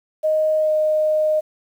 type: tone with pitch glide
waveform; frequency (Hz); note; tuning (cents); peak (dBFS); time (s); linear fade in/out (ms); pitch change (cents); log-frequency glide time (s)
sine; 622.3 to 617.3; D#5 to D#5; 0 to -14; -15; 0.23-1.41; 20; -14; 0.57-0.71
effects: 8-bit